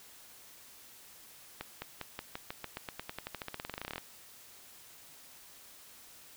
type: accelerating click train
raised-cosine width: 0.3 ms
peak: -22 dBFS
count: 29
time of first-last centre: 1.61-3.981 s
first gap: 210 ms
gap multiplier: 0.92
effects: white hiss -55 dBFS RMS until 6.36 s